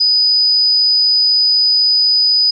sine tone, 4978 Hz, D#8, in tune, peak -9 dBFS, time 0-2.51 s, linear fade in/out 10 ms, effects none

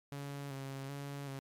sawtooth tone with vibrato, 138.59 Hz, C#3, in tune, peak -37 dBFS, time 0.12-1.39 s, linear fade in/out 0 ms, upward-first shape square, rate 1.3 Hz, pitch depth 32 cents each way, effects MP3 96 kbps

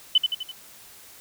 sine tone with echo, 3016 Hz, F#7, 32 cents sharp, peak -13 dBFS, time 0.15-0.18 s, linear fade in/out 5 ms, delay 84 ms, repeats 4, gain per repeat -5 dB, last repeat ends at 0.516 s, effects white hiss -48 dBFS RMS until 1.2 s

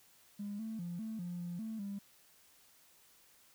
triangle tone with pitch steps, 204 / 221.6 / 173.4 / 220.8 / 175.9 / 174.2 / 221.3 / 200 Hz, G#3 / A3 / F3 / A3 / F3 / F3 / A3 / G3, -31 / +13 / -12 / +6 / +13 / -4 / +10 / +35 cents, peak -35 dBFS, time 0.39-1.99 s, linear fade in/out 10 ms, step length 200 ms, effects tanh soft clip ceiling -36 dBFS + white hiss -65 dBFS RMS until 3.54 s

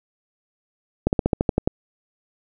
slowing click train, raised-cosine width 2 ms, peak -4 dBFS, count 9, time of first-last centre 1.07-1.675 s, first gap 59 ms, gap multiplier 1.07, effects none

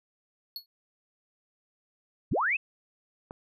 square tone with exponential decay, 4360 Hz, C#8, 29 cents flat, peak -32 dBFS, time 0.56-0.66 s, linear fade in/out 1 ms, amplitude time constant 21 ms
sine linear sweep, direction up, 32.45 to 2698 Hz, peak -24 dBFS, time 2.31-2.57 s, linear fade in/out 10 ms
click, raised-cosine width 1 ms, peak -26 dBFS, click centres 3.309 s
effects none

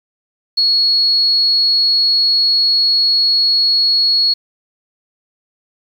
sine tone, 4340 Hz, C#8, 37 cents flat, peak -10 dBFS, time 0.57-4.34 s, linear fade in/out 10 ms, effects 7-bit

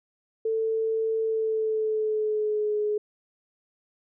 sine tone with pitch glide, 444.8 to 420.6 Hz, A4 to G#4, +19 to +22 cents, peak -23 dBFS, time 0.45-2.98 s, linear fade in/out 5 ms, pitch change -97 cents, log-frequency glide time 1.23-2.77 s, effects none

